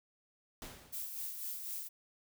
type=noise with exponential decay; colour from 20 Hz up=pink; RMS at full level=-45 dBFS; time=0.62-1.27 s; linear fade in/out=1 ms; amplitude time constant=140 ms
type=noise with tremolo; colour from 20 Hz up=violet; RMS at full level=-40 dBFS; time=0.92-1.89 s; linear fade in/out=20 ms; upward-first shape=sine; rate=4 Hz; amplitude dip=45%
effects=none